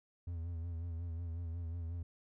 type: tone with vibrato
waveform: triangle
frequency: 84.2 Hz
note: E2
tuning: 37 cents sharp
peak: -36 dBFS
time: 0.27-2.03 s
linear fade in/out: 5 ms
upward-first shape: sine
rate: 5.5 Hz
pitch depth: 58 cents each way
effects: none